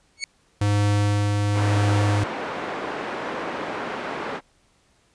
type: tone with exponential growth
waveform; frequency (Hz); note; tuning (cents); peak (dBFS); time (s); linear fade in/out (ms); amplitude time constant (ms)
20% pulse; 2217; C#7; 0; -17; 0.17-0.24; 1; 15
type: tone with tremolo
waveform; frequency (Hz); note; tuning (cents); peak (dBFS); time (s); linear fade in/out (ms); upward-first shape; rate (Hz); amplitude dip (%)
square; 102.8; G#2; -17; -18; 0.61-2.24; 5; sine; 0.98; 25
type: band-pass noise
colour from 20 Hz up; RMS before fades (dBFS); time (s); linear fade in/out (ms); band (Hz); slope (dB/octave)
pink; -30; 1.53-4.41; 50; 320 to 1800; 12
effects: pink hiss -62 dBFS RMS until 5.14 s + resampled to 22050 Hz